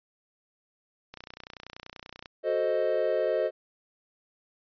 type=click train; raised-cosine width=0.2 ms; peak=-24 dBFS; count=35; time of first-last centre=1.14-2.258 s; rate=30.4 Hz
type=chord; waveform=triangle; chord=F# diminished seventh; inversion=none; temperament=equal; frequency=370 / 440 / 523.3 / 622.3 Hz; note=F#4 / A4 / C5 / Eb5; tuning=0 / 0 / 0 / 0 cents; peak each=-31 / -29 / -27 / -26 dBFS; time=2.43-3.51 s; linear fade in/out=50 ms
effects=resampled to 11025 Hz